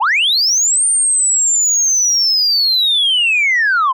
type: linear two-way sweep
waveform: sine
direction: up then down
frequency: 740 to 8980 to 987 Hz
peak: -9 dBFS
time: 0-3.93 s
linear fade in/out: 20 ms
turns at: 0.86 s
effects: tanh soft clip ceiling -8 dBFS